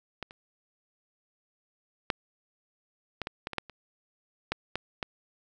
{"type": "clicks", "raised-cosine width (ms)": 0.3, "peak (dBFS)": [-19, -30, -9, -16, -17, -17, -21, -12, -29, -12, -14, -15], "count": 12, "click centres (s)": [0.227, 0.309, 2.102, 3.217, 3.271, 3.471, 3.533, 3.583, 3.697, 4.52, 4.756, 5.028], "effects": []}